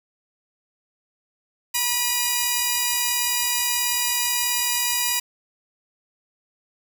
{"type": "tone pair together", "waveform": "5% pulse", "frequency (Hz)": [969.1, 2442], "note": ["B5", "D#7"], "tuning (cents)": [-33, -33], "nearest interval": "octave + major third", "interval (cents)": 1600, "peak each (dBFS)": [-11, -14], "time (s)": [1.74, 5.2], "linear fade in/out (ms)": 10, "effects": []}